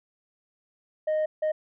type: tone bursts at uneven times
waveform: sine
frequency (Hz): 619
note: D#5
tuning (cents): -9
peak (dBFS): -20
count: 2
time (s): 1.07-1.26 / 1.42-1.52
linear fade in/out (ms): 10
effects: tanh soft clip ceiling -22 dBFS